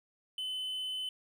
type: tone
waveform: triangle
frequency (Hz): 3032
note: F#7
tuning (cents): +42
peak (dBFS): -33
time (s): 0.38-1.09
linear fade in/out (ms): 2
effects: none